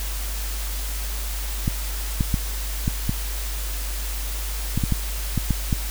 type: clicks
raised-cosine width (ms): 5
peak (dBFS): -8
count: 11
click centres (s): 1.679 / 2.208 / 2.342 / 2.879 / 3.094 / 4.776 / 4.838 / 4.923 / 5.377 / 5.507 / 5.728
effects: added 50 Hz sine -26 dBFS peak until 5.9 s + white hiss -33 dBFS RMS until 5.9 s